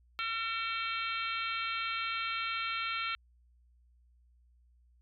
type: harmonic tone with a mistuned harmonic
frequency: 453.8 Hz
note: A#4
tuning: 47 cents flat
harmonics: 3 / 4 / 5 / 6 / 7 / 8 / 9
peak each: -36 / -46 / -39 / -40 / -41 / -47 / -45 dBFS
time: 0.19-3.15 s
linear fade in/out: 0 ms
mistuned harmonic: 6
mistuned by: -31 cents
effects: added 60 Hz sine -62 dBFS peak until 5.01 s